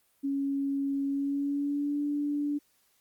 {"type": "tone with pitch glide", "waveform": "sine", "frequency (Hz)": [277.2, 290.8], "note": ["C#4", "D4"], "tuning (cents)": [0, -17], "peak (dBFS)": -27, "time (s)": [0.23, 2.59], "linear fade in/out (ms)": 20, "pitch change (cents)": 83, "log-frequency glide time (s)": [1.07, 2.02], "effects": ["white hiss -69 dBFS RMS until 3 s", "Opus 32 kbps"]}